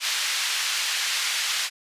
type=band-pass noise; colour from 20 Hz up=white; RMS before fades=-26 dBFS; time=0-1.7 s; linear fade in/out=50 ms; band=1600 to 4900 Hz; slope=12 dB/octave; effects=resampled to 32000 Hz